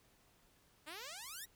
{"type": "exponential sweep", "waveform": "5% pulse", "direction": "up", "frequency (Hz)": [286.8, 1975.5], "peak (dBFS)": -35, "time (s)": [0.86, 1.46], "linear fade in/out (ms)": 20, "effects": ["pink hiss -70 dBFS RMS until 1.55 s"]}